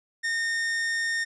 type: tone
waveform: 45% pulse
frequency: 1832 Hz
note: A#6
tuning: 31 cents flat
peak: -25 dBFS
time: 0.23-1.25 s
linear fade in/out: 20 ms
effects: resampled to 22050 Hz